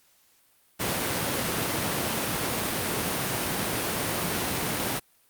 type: high-pass noise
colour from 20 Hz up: pink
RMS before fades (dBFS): -28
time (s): 0.79-5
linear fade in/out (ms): 20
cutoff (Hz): 120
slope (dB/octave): 12
effects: white hiss -63 dBFS RMS until 5.29 s + Opus 48 kbps